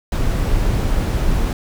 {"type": "noise", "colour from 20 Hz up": "brown", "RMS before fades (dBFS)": -17, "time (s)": [0.12, 1.53], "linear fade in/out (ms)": 2, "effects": []}